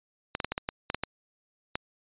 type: clicks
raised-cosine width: 0.3 ms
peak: -13 dBFS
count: 10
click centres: 0.351 / 0.402 / 0.446 / 0.52 / 0.579 / 0.689 / 0.901 / 0.946 / 1.036 / 1.755 s
effects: resampled to 8000 Hz